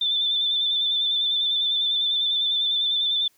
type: tone with vibrato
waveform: sine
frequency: 3534 Hz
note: A7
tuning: 7 cents sharp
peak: -20 dBFS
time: 0.01-3.28 s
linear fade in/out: 5 ms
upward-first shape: square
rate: 10 Hz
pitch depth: 25 cents each way
effects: white hiss -63 dBFS RMS until 3.37 s